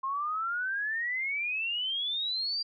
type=exponential sweep; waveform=sine; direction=up; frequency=1055 to 4782 Hz; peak=-29 dBFS; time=0.03-2.63 s; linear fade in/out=10 ms; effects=none